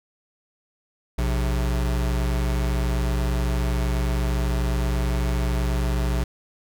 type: tone pair together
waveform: square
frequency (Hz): 59.71 / 130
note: A#1 / C3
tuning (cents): +42 / -11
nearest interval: octave + minor second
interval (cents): 1347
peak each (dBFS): -22 / -30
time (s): 1.18-6.24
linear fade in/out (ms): 5
effects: none